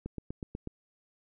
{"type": "click train", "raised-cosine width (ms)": 3, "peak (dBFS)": -24, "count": 6, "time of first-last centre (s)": [0.06, 0.673], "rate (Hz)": 8.15, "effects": []}